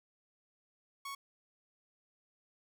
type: tone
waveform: sawtooth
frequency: 1108.7 Hz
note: C#6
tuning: in tune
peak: -37 dBFS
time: 1.05-1.15 s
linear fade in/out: 5 ms
effects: 13-bit